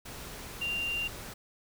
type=tone in noise; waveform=sine; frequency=2780 Hz; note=F7; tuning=9 cents flat; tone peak=-30 dBFS; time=0.61-1.08 s; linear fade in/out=10 ms; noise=pink; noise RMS=-43 dBFS; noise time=0.05-1.34 s; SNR=+10 dB; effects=none